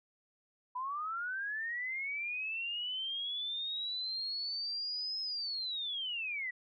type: linear two-way sweep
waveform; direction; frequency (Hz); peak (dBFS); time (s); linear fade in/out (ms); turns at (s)
sine; up then down; 980 to 5160 to 1925; -35; 0.75-6.51; 10; 5.21
effects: none